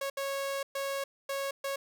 sawtooth tone bursts at uneven times, 551 Hz, C#5, 11 cents flat, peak -28 dBFS, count 5, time 0.01-0.1 / 0.17-0.63 / 0.75-1.04 / 1.29-1.51 / 1.64-1.76 s, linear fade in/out 5 ms, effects none

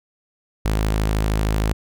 sawtooth tone, 53.1 Hz, G#1, 39 cents sharp, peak -14 dBFS, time 0.65-1.73 s, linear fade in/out 5 ms, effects none

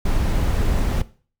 brown noise, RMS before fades -19 dBFS, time 0.05-1.02 s, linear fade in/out 5 ms, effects noise-tail reverb RT60 0.4 s tail -17 dB re dry

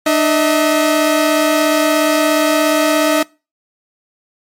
sawtooth tone pair together, 301.5 / 640 Hz, D4 / D#5, +46 / +49 cents, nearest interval octave + minor second, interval 1303 cents, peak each -10 dBFS, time 0.06-3.23 s, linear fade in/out 5 ms, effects noise-tail reverb RT60 0.3 s tail -24 dB re dry + MP3 64 kbps

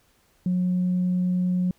sine tone, 181 Hz, F#3, 38 cents flat, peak -19 dBFS, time 0.46-1.71 s, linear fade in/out 2 ms, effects tanh soft clip ceiling -17 dBFS + pink hiss -63 dBFS RMS until 1.78 s

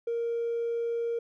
sine tone with hard clipping, 466.7 Hz, A#4, 2 cents sharp, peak -28 dBFS, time 0.07-1.19 s, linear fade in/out 5 ms, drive 1 dB, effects none

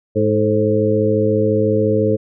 harmonic tone with a mistuned harmonic, 105.9 Hz, G#2, 34 cents sharp, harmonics 1 / 2 / 3 / 4 / 5, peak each -20 / -21 / -21 / -17 / -19 dBFS, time 0.15-2.17 s, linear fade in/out 20 ms, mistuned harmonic 4, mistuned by +47 cents, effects none

